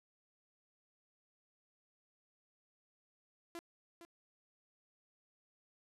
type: tone with echo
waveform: sawtooth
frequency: 340 Hz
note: F4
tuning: 46 cents flat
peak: -40 dBFS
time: 3.55-3.59 s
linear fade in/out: 0 ms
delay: 460 ms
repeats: 1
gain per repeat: -9 dB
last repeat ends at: 4.05 s
effects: resampled to 32000 Hz